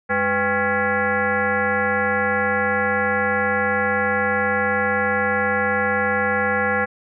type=tone with frequency modulation; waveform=sine; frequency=1091 Hz; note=C#6; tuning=28 cents flat; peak=-17 dBFS; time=0.09-6.86 s; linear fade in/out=20 ms; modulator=295 Hz; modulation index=2.9; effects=none